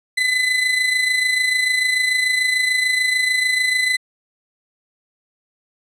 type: tone with amplitude modulation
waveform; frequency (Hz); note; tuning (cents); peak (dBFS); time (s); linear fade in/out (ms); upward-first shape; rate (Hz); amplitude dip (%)
35% pulse; 2014; B6; +33; -12; 0.17-3.97; 10; sine; 26.8; 50
effects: low-pass 10000 Hz 12 dB/octave